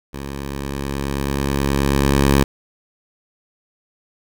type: tone with level ramp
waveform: 10% pulse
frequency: 69.3 Hz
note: C#2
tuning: in tune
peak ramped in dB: -20 to -3 dBFS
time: 0.13-2.44 s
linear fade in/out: 10 ms
effects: none